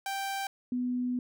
sawtooth / sine tone pair in turn, 784 / 248.1 Hz, G5 / B3, 0 / +8 cents, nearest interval octave + minor sixth, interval 1992 cents, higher first, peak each -28 dBFS, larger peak neither, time 0.06-0.47 / 0.72-1.19 s, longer second, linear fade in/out 2 ms, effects none

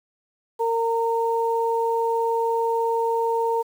sine tone pair together, 459.2 / 918.4 Hz, A#4 / A#5, -26 / -26 cents, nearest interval octave, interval 1200 cents, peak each -22 / -23 dBFS, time 0.59-3.63 s, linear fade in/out 20 ms, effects 8-bit

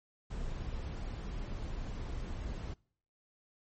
brown noise, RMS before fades -39 dBFS, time 0.3-2.74 s, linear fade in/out 10 ms, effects noise-tail reverb RT60 0.6 s tail -26 dB re dry + MP3 32 kbps

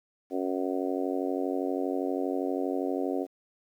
harmonic tone, 92.5 Hz, F#2, in tune, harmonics 3 / 4 / 5 / 6 / 7 / 8, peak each -31 / -33 / -35 / -37 / -38 / -39 dBFS, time 0.3-3.27 s, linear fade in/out 50 ms, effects 10-bit

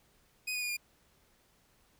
sawtooth tone with pitch steps, 2500 / 2471 / 2443 / 2415 Hz, D#7 / D#7 / D#7 / D7, +8 / -13 / -32 / +48 cents, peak -30 dBFS, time 0.47-0.77 s, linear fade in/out 10 ms, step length 75 ms, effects pink hiss -68 dBFS RMS until 1.99 s

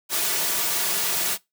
white noise with comb filter, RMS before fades -24 dBFS, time 0.09-1.38 s, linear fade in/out 50 ms, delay 3.8 ms, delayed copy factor -0.65, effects noise-tail reverb RT60 0.2 s tail -22 dB re dry + high-pass 200 Hz 12 dB/octave

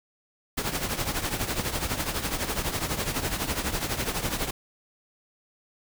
pink noise with tremolo, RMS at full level -26 dBFS, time 0.57-4.51 s, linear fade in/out 10 ms, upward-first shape triangle, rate 12 Hz, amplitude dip 75%, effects none

